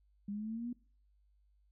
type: exponential sweep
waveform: sine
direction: up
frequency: 200 to 246.2 Hz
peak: -37 dBFS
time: 0.28-0.73 s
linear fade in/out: 5 ms
effects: noise-tail reverb RT60 0.4 s tail -21 dB re dry + added 50 Hz sine -67 dBFS peak until 1.71 s